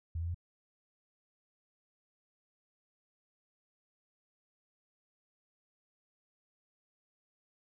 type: tone with pitch steps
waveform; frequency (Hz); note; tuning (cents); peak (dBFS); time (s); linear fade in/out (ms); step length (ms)
sine; 82.41 / 84.53 / 86.71; E2 / E2 / F2; 0 / +44 / -12; -33; 0.15-0.345; 5; 65
effects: none